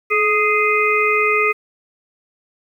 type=harmonic tone with a mistuned harmonic; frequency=415.3 Hz; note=G#4; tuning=in tune; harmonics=1 / 3 / 5 / 6; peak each=-19 / -19 / -19 / -19 dBFS; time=0.1-1.53 s; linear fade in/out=20 ms; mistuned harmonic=1; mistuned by=+45 cents; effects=8-bit